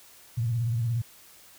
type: tone with vibrato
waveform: sine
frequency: 116.54 Hz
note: A#2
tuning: in tune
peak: -24 dBFS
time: 0.37-1.02 s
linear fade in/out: 10 ms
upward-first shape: triangle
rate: 17 Hz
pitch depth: 120 cents each way
effects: white hiss -53 dBFS RMS until 1.58 s